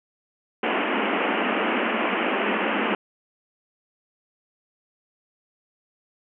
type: band-pass noise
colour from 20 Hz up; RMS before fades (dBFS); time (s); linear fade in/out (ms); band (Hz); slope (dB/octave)
pink; -24; 0.63-2.95; 2; 200 to 3000; 96
effects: none